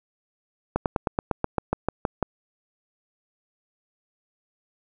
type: slowing click train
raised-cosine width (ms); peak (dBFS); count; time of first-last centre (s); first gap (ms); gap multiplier
1; -8; 12; 0.76-2.227; 98; 1.06
effects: none